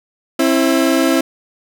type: tone pair together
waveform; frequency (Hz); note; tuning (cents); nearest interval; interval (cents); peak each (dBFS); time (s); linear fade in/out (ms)
30% pulse; 267 / 329.6; C4 / E4; +35 / 0; major third; 365; -12; 0.39-1.21; 5
effects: none